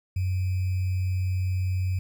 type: tone with sample-and-hold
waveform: sine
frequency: 92.5 Hz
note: F#2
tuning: in tune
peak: -23 dBFS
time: 0.16-1.99 s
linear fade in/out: 5 ms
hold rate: 2450 Hz
effects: none